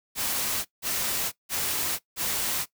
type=noise bursts; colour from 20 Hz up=white; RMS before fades=-28 dBFS; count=4; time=0.15-2.66 s; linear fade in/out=50 ms; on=500 ms; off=170 ms; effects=noise-tail reverb RT60 0.1 s tail -18 dB re dry